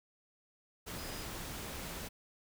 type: tone in noise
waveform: sine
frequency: 4978 Hz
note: D#8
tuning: in tune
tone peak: -52 dBFS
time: 0.97-1.25 s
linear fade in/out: 20 ms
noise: pink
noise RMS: -43 dBFS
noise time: 0.86-2.09 s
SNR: -12 dB
effects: none